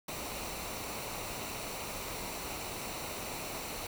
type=noise with comb filter; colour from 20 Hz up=pink; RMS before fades=-40 dBFS; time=0.08-3.87 s; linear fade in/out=5 ms; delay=0.6 ms; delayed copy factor=-0.5; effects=none